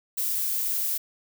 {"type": "noise", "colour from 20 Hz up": "violet", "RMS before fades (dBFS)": -27, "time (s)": [0.17, 0.98], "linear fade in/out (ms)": 10, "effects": []}